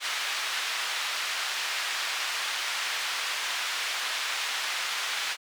white band-pass noise, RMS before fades -31 dBFS, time 0-5.37 s, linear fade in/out 50 ms, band 1100 to 3600 Hz, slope 12 dB/octave, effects none

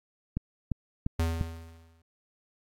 click train, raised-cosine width 5 ms, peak -17 dBFS, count 4, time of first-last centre 0.37-1.412 s, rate 2.88 Hz
square tone with exponential decay, 82.41 Hz, E2, in tune, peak -24 dBFS, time 1.19-2.02 s, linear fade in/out 5 ms, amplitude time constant 180 ms
effects AAC 48 kbps

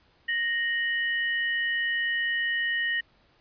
sine tone pair together, 1864.7 / 2960 Hz, A#6 / F#7, 0 / 0 cents, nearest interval minor sixth, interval 800 cents, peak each -25 / -33 dBFS, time 0.28-3.01 s, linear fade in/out 10 ms, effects pink hiss -63 dBFS RMS until 3.4 s + resampled to 11025 Hz

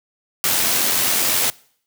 white noise with amplitude modulation, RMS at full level -17 dBFS, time 0.44-1.5 s, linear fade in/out 0 ms, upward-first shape sine, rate 87.8 Hz, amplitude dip 30%, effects noise-tail reverb RT60 0.6 s tail -24 dB re dry + high-pass 100 Hz 12 dB/octave

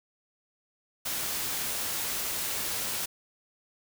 white noise, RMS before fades -32 dBFS, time 1.05-3.06 s, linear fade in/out 10 ms, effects none

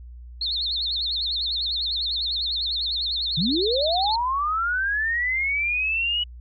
sine tone with vibrato, 3951 Hz, B7, in tune, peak -23 dBFS, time 0.41-4.16 s, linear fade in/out 5 ms, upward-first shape sine, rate 10 Hz, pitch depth 190 cents each way
sine linear sweep, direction up, 138.2 to 2945 Hz, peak -21 dBFS, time 3.37-6.24 s, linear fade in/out 10 ms
effects added 60 Hz sine -38 dBFS peak until 6.4 s

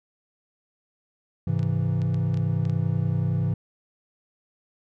triangle chord, Ab augmented, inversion none, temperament equal with one note detuned, 103.83 / 133.95 / 164.81 Hz, Ab2 / C3 / E3, 0 / +41 / 0 cents, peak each -24 dBFS, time 1.47-3.54 s, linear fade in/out 5 ms
clicks, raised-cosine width 0.2 ms, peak -27 dBFS, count 8, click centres 1.593 / 1.63 / 2.018 / 2.144 / 2.343 / 2.373 / 2.653 / 2.697 s
effects none

